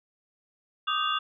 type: tone cluster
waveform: sine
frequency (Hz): 1184 / 1247 / 1552 / 2805 / 3442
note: D6 / D#6 / G6 / F7 / A7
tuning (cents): +14 / +3 / -18 / +7 / -39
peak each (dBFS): -33 / -28 / -35 / -32 / -32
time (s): 0.87-1.19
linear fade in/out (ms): 10
effects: none